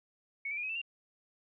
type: tone with pitch steps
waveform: sine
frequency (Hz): 2217 / 2319 / 2426 / 2538 / 2655 / 2777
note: C#7 / D7 / D#7 / D#7 / E7 / F7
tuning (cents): 0 / -22 / -44 / +34 / +12 / -10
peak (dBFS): -34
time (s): 0.45-0.816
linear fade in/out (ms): 5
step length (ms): 61
effects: none